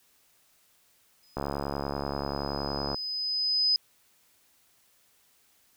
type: tone with exponential growth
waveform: sine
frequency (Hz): 5020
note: D#8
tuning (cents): +15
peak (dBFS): -20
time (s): 1.23-3.76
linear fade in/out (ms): 1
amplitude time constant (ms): 550
type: click train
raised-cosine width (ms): 1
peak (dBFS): -17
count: 112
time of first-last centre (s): 1.37-2.944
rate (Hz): 70.5
effects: white hiss -65 dBFS RMS until 5.76 s